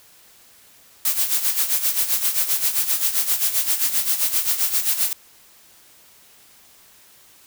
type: noise with tremolo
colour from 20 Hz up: blue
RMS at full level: -18 dBFS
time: 1.05-5.13 s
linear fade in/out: 2 ms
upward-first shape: sine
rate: 7.6 Hz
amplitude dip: 70%
effects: white hiss -51 dBFS RMS until 7.46 s